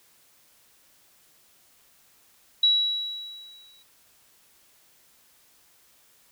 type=tone with exponential decay; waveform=sine; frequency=3900 Hz; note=B7; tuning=23 cents flat; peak=-15 dBFS; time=2.63-3.83 s; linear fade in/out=5 ms; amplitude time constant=260 ms; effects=white hiss -60 dBFS RMS until 6.31 s